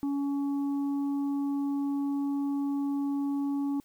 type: harmonic tone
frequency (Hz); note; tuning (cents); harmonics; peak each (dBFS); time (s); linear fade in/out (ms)
281.3; C#4; +26; 1 / 3 / 4; -27 / -44 / -50; 0.03-3.8; 0
effects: white hiss -65 dBFS RMS until 3.84 s